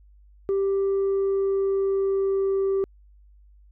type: tone with pitch glide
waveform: sine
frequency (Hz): 392 to 389.1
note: G4 to G4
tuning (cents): 0 to -13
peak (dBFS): -18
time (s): 0.49-2.84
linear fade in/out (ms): 0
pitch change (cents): -13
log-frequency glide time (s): 0.85-2.62
effects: tanh soft clip ceiling -19 dBFS + added 50 Hz sine -50 dBFS peak until 3.71 s